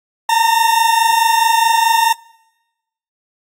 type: tone pair together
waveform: 40% pulse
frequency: 899.3 / 924 Hz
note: A5 / A#5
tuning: +38 / -16 cents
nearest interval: unison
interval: 46 cents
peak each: -13 dBFS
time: 0.29-2.13 s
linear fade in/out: 5 ms
effects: noise-tail reverb RT60 1.0 s tail -25 dB re dry + AAC 48 kbps